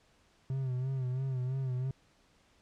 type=tone with vibrato; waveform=triangle; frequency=130 Hz; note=C3; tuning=11 cents flat; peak=-29 dBFS; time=0.5-1.91 s; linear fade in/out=2 ms; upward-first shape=sine; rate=3 Hz; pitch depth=64 cents each way; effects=pink hiss -67 dBFS RMS until 2.61 s + low-pass 7000 Hz 12 dB/octave